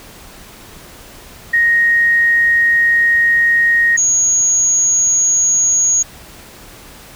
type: tone pair in turn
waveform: sine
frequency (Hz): 1869 / 6660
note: A#6 / G#8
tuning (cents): +4 / +4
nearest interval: octave + minor seventh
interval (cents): 2200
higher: second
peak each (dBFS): -9 / -10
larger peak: first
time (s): 1.53-3.97 / 3.97-6.03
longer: first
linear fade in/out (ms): 10
effects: pink hiss -38 dBFS RMS until 7.15 s